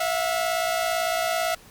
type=tone pair together; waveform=sawtooth; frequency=659.3 / 717.2 Hz; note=E5 / F5; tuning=0 / +46 cents; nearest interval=minor second; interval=146 cents; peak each=-21 / -23 dBFS; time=0-1.55 s; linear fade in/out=5 ms; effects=pink hiss -50 dBFS RMS until 1.7 s + Opus 48 kbps